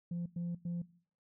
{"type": "tone bursts at uneven times", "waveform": "sine", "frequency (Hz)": 172.9, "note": "F3", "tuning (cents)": -17, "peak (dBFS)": -33, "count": 3, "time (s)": [[0.11, 0.26], [0.36, 0.55], [0.65, 0.82]], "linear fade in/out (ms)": 5, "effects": ["noise-tail reverb RT60 0.5 s tail -20 dB re dry", "tanh soft clip ceiling -33 dBFS"]}